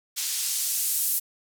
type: noise with band-pass filter sweep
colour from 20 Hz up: blue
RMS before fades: -27 dBFS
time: 0.16-1.2 s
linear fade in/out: 20 ms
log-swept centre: 4300 to 12000 Hz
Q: 0.74
effects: none